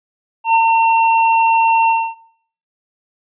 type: tone with ADSR envelope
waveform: square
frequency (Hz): 907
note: A#5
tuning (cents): -48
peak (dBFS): -8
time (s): 0.44-2.15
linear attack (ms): 100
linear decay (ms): 74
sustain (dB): -2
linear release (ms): 260
effects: noise-tail reverb RT60 0.6 s tail -18 dB re dry + resampled to 8000 Hz